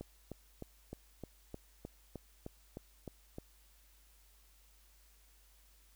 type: click train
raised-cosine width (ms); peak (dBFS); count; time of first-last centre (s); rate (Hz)
2; -30; 12; 0.01-3.384; 3.26
effects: added 50 Hz sine -64 dBFS peak until 5.95 s + white hiss -68 dBFS RMS until 5.95 s